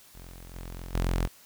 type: tone with level steps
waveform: sawtooth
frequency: 43.65 Hz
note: F1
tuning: in tune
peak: -40 / -34 / -21 dBFS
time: 0.14-1.28 s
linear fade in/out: 20 ms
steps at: 0.54 / 0.94 s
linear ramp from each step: 10 ms
effects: white hiss -55 dBFS RMS until 1.45 s